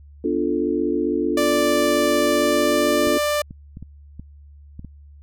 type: chord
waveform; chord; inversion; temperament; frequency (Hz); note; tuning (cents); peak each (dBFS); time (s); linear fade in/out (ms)
sine; B half-diminished seventh; none; equal; 246.9 / 293.7 / 349.2 / 440; B3 / D4 / F4 / A4; 0 / 0 / 0 / 0; -27 / -23 / -23 / -25; 0.24-3.18; 5
type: tone with pitch glide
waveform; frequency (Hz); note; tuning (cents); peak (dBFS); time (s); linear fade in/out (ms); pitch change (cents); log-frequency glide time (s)
sawtooth; 587.3 to 592.1; D5 to D5; 0 to +14; -15; 1.37-3.42; 5; +14; 2.3-3.01
type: clicks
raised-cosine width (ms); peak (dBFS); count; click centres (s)
5; -23; 7; 3.072 / 3.509 / 3.771 / 3.826 / 4.196 / 4.794 / 4.847
effects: added 72 Hz sine -42 dBFS peak until 5.22 s